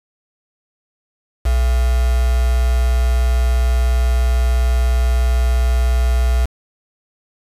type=tone with quantisation; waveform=sine; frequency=61.5 Hz; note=B1; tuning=7 cents flat; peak=-12 dBFS; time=1.45-6.46 s; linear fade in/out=10 ms; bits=4; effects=resampled to 32000 Hz